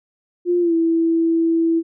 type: tone with pitch glide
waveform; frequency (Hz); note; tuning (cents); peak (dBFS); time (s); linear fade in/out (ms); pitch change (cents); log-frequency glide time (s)
sine; 351.6 to 330; F4 to E4; +12 to +2; -14; 0.45-1.83; 50; -110; 0.6-0.74
effects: none